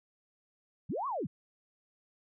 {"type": "linear two-way sweep", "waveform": "sine", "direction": "up then down", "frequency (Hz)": [98.2, 1159, 98.2], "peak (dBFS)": -32, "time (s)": [0.89, 1.27], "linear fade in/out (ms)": 10, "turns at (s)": 1.07, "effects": []}